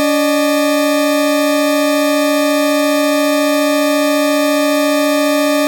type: tone pair together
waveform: 40% pulse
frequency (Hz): 286.2 / 606.9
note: D4 / D#5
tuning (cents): -45 / -43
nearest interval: octave + minor second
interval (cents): 1302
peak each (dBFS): -13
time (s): 0-5.67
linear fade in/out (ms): 0
effects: none